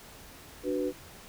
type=chord; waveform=sine; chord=B minor; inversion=first; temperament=equal with one note detuned; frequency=293.7 / 372.8 / 493.9 Hz; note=D4 / F#4 / B4; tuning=0 / +13 / 0 cents; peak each=-32 dBFS; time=0.63-0.93 s; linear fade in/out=50 ms; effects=pink hiss -50 dBFS RMS until 1.28 s